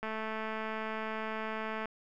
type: click train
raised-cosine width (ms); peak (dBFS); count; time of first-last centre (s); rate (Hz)
0.5; -23; 401; 0.03-1.856; 219
effects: none